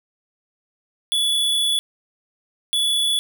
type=tone pair in turn; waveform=square; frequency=3427 / 3427 Hz; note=A7 / A7; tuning=-46 / -46 cents; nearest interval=unison; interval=0 cents; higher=neither; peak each=-18 dBFS; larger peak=neither; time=1.12-1.79 / 2.73-3.19 s; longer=first; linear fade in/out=0 ms; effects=none